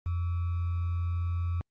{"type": "tone with sample-and-hold", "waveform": "sine", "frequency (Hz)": 86.3, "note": "F2", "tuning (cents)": -20, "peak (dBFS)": -27, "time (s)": [0.06, 1.61], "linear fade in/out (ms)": 0, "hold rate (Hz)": 1225, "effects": ["low-pass 2000 Hz 12 dB/octave", "Opus 32 kbps"]}